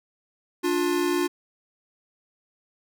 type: tone pair together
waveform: square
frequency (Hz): 293.7 / 353.8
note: D4 / F4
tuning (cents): 0 / +23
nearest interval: minor third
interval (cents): 323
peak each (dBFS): -27 / -24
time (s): 0.63-1.28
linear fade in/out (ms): 20
effects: none